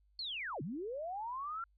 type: linear two-way sweep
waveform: sine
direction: down then up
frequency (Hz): 4435 to 126.2 to 1387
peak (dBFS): -38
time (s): 0.19-1.64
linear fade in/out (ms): 2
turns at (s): 0.62
effects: added 50 Hz sine -67 dBFS peak until 1.77 s